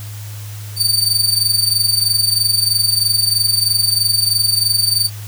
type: tone with amplitude modulation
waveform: sawtooth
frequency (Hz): 4588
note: D8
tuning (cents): -41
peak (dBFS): -7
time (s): 0.76-5.1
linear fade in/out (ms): 50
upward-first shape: sine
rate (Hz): 23.1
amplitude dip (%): 70
effects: added 104 Hz sine -27 dBFS peak until 5.27 s + white hiss -37 dBFS RMS until 5.27 s